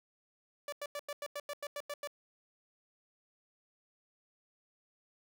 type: tone bursts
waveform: sawtooth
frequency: 580 Hz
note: D5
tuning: 22 cents flat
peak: -34 dBFS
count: 11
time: 0.68-2.074 s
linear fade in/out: 2 ms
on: 44 ms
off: 91 ms
effects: none